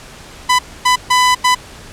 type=tone bursts at uneven times; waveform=sawtooth; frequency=1000 Hz; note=B5; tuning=21 cents sharp; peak=-5 dBFS; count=4; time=0.49-0.59 / 0.85-0.96 / 1.1-1.35 / 1.44-1.55 s; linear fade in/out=10 ms; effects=pink hiss -36 dBFS RMS until 1.92 s + low-pass 9000 Hz 12 dB/octave